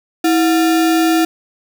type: tone with sample-and-hold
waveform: sine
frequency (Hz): 325.3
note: E4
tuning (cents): -23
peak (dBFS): -10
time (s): 0.24-1.25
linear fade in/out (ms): 5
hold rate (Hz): 1050
effects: none